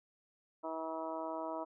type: harmonic tone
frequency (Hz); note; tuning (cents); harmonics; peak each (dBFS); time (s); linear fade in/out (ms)
161.1; E3; -39; 2 / 3 / 4 / 5 / 6 / 7 / 8; -44 / -49 / -41 / -50 / -43 / -52 / -50; 0.63-1.65; 20
effects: none